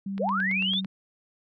sine tone with pitch glide, 196 to 190.97 Hz, G3 to G3, 0 to -45 cents, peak -29 dBFS, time 0.06-0.86 s, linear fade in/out 5 ms, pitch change -45 cents, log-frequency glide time 0.34-0.41 s
click train, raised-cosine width 0.3 ms, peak -25 dBFS, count 7, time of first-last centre 0.18-0.847 s, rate 9 Hz
sine linear sweep, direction up, 392 to 3721 Hz, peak -24 dBFS, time 0.19-0.81 s, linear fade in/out 20 ms
effects none

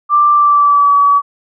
sine tone with pitch glide, 1179 to 1140.2 Hz, D6 to C#6, +6 to +48 cents, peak -6 dBFS, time 0.09-1.22 s, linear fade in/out 50 ms, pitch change -58 cents, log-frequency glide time 0.32-0.95 s, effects none

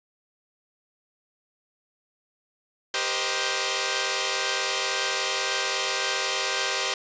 5% pulse chord, C minor seventh, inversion second, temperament equal with one note detuned, 392 / 477.6 / 523.3 / 622.3 Hz, G4 / Bb4 / C5 / Eb5, 0 / +42 / 0 / 0 cents, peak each -19 / -20 / -17 / -20 dBFS, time 2.94-6.94 s, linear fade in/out 2 ms, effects resampled to 16000 Hz + 8-bit

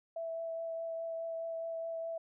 sine tone with vibrato, 659.3 Hz, E5, in tune, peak -36 dBFS, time 0.16-2.18 s, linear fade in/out 5 ms, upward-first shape triangle, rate 4.8 Hz, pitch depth 12 cents each way, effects none

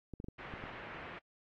clicks, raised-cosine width 3 ms, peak -31 dBFS, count 6, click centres 0.137 / 0.201 / 0.243 / 0.285 / 0.538 / 0.639 s
white low-pass noise, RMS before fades -48 dBFS, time 0.38-1.19 s, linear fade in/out 10 ms, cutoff 2200 Hz, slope 24 dB/octave
effects AAC 32 kbps

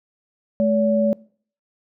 sine tone pair together, 214.5 / 570 Hz, A3 / C#5, -44 / +48 cents, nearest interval octave + perfect fourth, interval 1692 cents, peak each -18 dBFS, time 0.6-1.13 s, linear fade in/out 0 ms, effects noise-tail reverb RT60 0.5 s tail -24 dB re dry

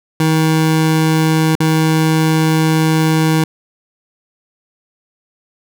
25% pulse tone with dropouts, 158.6 Hz, D#3, 33 cents sharp, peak -7 dBFS, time 0.2-3.44 s, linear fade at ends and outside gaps 2 ms, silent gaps 1.553-1.603 s, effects none

